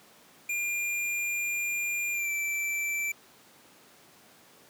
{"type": "tone with pitch glide", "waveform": "square", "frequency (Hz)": [2400, 2334], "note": ["D7", "D7"], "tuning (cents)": [37, -11], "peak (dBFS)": -29, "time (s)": [0.49, 3.12], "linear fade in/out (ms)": 5, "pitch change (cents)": -48, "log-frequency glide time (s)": [2.13, 2.31], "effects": ["pink hiss -56 dBFS RMS until 4.69 s", "high-pass 200 Hz 12 dB/octave"]}